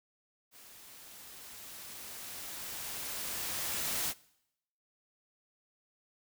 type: noise with level ramp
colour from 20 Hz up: white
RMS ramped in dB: -55 to -33 dBFS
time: 0.51-4.14 s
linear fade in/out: 50 ms
effects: noise-tail reverb RT60 0.8 s tail -22 dB re dry